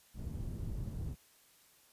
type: low-pass noise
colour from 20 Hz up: white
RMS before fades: -40 dBFS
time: 0.14-1.16 s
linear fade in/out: 50 ms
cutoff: 110 Hz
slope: 12 dB/octave
effects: white hiss -65 dBFS RMS until 1.92 s + resampled to 32000 Hz